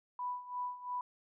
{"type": "tone with tremolo", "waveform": "sine", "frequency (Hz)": 989, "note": "B5", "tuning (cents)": 2, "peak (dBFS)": -34, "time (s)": [0.19, 1.01], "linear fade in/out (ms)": 2, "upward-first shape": "sine", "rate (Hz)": 2.9, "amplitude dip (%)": 80, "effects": []}